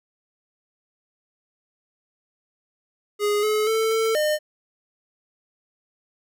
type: tone with pitch steps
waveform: square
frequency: 414.2 / 427.5 / 443.8 / 446.5 / 607 Hz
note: G#4 / A4 / A4 / A4 / D#5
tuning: -5 / -50 / +15 / +25 / -43 cents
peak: -20 dBFS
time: 3.19-4.39 s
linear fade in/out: 50 ms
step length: 240 ms
effects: none